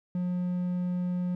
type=tone; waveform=triangle; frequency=179.1 Hz; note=F3; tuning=44 cents sharp; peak=-25 dBFS; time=0.15-1.35 s; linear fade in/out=2 ms; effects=none